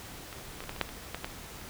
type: clicks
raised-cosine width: 0.3 ms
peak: -26 / -30 / -23 / -26 / -20 / -27 / -10 / -26 / -18 / -17 dBFS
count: 10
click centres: 0.328 / 0.386 / 0.605 / 0.639 / 0.694 / 0.763 / 0.813 / 0.891 / 1.146 / 1.245 s
effects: pink hiss -45 dBFS RMS until 1.69 s